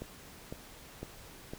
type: click train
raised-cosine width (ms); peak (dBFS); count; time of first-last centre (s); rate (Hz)
2; -26; 4; 0.02-1.535; 1.98
effects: pink hiss -52 dBFS RMS until 1.58 s